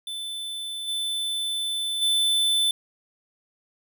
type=tone with level steps; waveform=square; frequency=3520 Hz; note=A7; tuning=in tune; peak=-31 / -26 / -20 dBFS; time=0.07-2.71 s; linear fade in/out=2 ms; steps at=0.87 / 2.01 s; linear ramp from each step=20 ms; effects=none